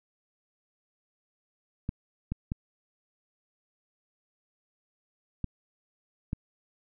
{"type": "clicks", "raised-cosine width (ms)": 5, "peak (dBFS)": -18, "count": 5, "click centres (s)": [1.891, 2.32, 2.519, 5.443, 6.331], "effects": []}